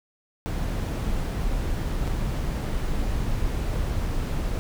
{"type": "noise with dropouts", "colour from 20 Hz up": "brown", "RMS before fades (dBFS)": -26, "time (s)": [0.46, 4.59], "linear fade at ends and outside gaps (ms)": 0, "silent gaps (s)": [2.071, 2.076], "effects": []}